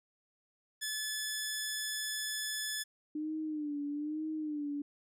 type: tone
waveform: 10% pulse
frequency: 1726 Hz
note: A6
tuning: 34 cents flat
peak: -26 dBFS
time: 0.81-2.84 s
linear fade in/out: 20 ms
type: tone with vibrato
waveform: sine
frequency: 300.4 Hz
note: D4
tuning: 39 cents sharp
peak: -34 dBFS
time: 3.15-4.82 s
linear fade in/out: 5 ms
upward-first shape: sine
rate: 1.1 Hz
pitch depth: 73 cents each way
effects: none